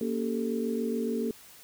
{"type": "tone cluster", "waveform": "sine", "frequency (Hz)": [233.7, 280.6, 394.7, 441.9], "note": ["A#3", "C#4", "G4", "A4"], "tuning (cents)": [5, 21, 12, 7], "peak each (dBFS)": [-30, -37, -35, -33], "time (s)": [0.01, 1.31], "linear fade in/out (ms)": 2, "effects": ["white hiss -52 dBFS RMS until 1.63 s"]}